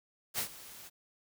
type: noise with ADSR envelope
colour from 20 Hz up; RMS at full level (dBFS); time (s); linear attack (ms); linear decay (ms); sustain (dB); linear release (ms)
white; -32; 0.34-0.9; 46; 92; -18; 27
effects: none